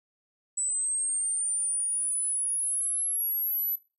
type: linear sweep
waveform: sine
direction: up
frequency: 7900 to 11990 Hz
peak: -24 dBFS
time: 0.57-3.76 s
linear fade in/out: 10 ms
effects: noise-tail reverb RT60 0.3 s tail -23 dB re dry + tanh soft clip ceiling -24 dBFS